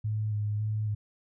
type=tone with vibrato; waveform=sine; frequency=106.1 Hz; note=G#2; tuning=38 cents sharp; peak=-27 dBFS; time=0.04-0.95 s; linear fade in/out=10 ms; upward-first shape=square; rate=1.8 Hz; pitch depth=21 cents each way; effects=none